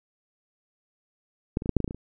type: clicks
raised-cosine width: 3 ms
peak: -11 / -22 / -18 / -8 / -6 / -14 / -12 / -19 / -21 / -27 dBFS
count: 10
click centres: 1.571 / 1.621 / 1.659 / 1.693 / 1.767 / 1.803 / 1.844 / 1.878 / 1.909 / 1.946 s
effects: none